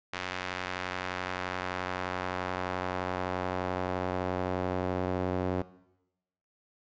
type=tone with band-pass filter sweep; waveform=sawtooth; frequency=91.6 Hz; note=F#2; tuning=17 cents flat; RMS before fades=-33 dBFS; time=0.13-5.62 s; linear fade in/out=5 ms; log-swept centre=2200 to 440 Hz; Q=0.85; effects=noise-tail reverb RT60 0.9 s tail -18 dB re dry + resampled to 16000 Hz